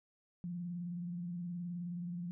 sine tone with vibrato, 174.61 Hz, F3, in tune, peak -38 dBFS, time 0.44-2.31 s, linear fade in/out 0 ms, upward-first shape square, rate 19 Hz, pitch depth 38 cents each way, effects none

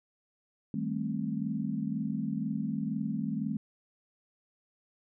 sine chord, A half-diminished seventh, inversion second, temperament just, 158.4 / 198 / 220 / 264 Hz, Eb3 / G3 / A3 / C4, +31 / +18 / 0 / +16 cents, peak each -37 / -35 / -34 / -37 dBFS, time 0.74-3.57 s, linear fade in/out 2 ms, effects none

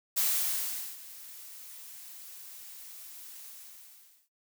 blue noise with ADSR envelope, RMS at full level -27 dBFS, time 0.16-4.29 s, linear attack 18 ms, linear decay 790 ms, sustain -20 dB, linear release 830 ms, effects noise-tail reverb RT60 0.1 s tail -17 dB re dry

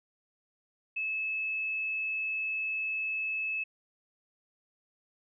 sine tone, 2600 Hz, E7, 24 cents flat, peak -30 dBFS, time 0.96-3.64 s, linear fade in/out 10 ms, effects none

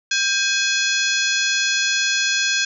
harmonic tone with a mistuned harmonic, 842 Hz, G#5, 24 cents sharp, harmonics 2 / 3 / 4 / 5 / 6 / 7 / 8, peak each -22 / -24 / -25 / -26 / -27 / -27 / -28 dBFS, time 0.11-2.65 s, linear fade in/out 5 ms, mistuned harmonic 2, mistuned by -100 cents, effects none

